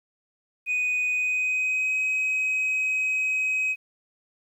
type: tone with pitch glide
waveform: sine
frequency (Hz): 2489 to 2533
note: D#7 to D#7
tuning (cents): 0 to +30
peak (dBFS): -20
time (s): 0.66-3.76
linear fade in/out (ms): 50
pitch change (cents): +30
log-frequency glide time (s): 1.1-1.96
effects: tanh soft clip ceiling -21 dBFS + 10-bit